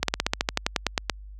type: slowing click train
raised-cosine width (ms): 0.2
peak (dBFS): -4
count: 14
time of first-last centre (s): 0.03-1.097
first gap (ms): 53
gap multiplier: 1.07
effects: added 50 Hz sine -27 dBFS peak until 1.39 s + high-pass 100 Hz 12 dB/octave